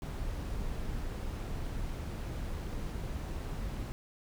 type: noise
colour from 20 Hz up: brown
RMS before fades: -37 dBFS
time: 0.02-3.92 s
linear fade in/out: 0 ms
effects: none